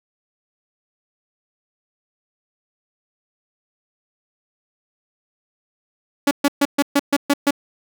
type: tone bursts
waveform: sawtooth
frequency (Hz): 284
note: C#4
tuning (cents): +42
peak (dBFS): -9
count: 8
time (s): 6.27-7.508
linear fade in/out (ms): 5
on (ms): 41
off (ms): 130
effects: none